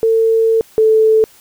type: tone pair in turn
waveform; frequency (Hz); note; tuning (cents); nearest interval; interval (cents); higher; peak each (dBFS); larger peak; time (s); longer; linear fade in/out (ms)
sine; 450 / 439; A4 / A4; +39 / -4; unison; 43; first; -9 / -7; second; 0.03-0.61 / 0.78-1.24; first; 0
effects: white hiss -46 dBFS RMS until 1.4 s